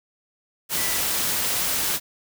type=tone in noise; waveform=sine; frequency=1978 Hz; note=B6; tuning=2 cents sharp; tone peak=-34 dBFS; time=0.74-1.01 s; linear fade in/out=50 ms; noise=white; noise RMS=-24 dBFS; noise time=0.69-2 s; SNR=-13 dB; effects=none